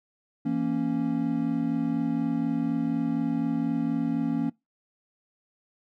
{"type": "chord", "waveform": "triangle", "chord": "A# diminished", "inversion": "second", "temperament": "equal with one note detuned", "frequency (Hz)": [166.15, 233.1, 277.2], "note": ["E3", "A#3", "C#4"], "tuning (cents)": [14, 0, 0], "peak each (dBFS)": [-30, -26, -25], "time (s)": [0.45, 4.5], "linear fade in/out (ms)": 10, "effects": ["noise-tail reverb RT60 0.2 s tail -22 dB re dry"]}